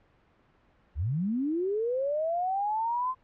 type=linear sweep; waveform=sine; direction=up; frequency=60.5 to 1046.5 Hz; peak=-26 dBFS; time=0.95-3.15 s; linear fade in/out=50 ms; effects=pink hiss -64 dBFS RMS until 3.23 s + low-pass 2000 Hz 12 dB/octave